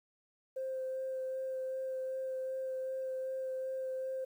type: tone with vibrato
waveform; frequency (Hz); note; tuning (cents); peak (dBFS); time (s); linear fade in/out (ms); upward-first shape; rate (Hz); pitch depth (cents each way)
sine; 523.3; C5; 0; -34; 0.56-4.25; 10; sine; 2.6; 10
effects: tanh soft clip ceiling -31 dBFS + 11-bit